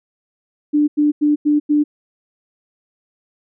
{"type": "tone bursts", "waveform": "sine", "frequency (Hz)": 296.3, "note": "D4", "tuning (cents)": 15, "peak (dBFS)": -11, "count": 5, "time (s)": [0.73, 1.84], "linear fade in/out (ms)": 20, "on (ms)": 150, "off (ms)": 90, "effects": []}